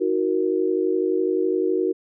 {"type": "chord", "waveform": "sine", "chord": "D# minor", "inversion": "none", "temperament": "equal with one note detuned", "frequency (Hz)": [318.2, 370, 466.2], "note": ["D#4", "F#4", "A#4"], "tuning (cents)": [39, 0, 0], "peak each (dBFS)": [-25, -21, -25], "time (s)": [0, 1.93], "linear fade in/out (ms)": 20, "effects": []}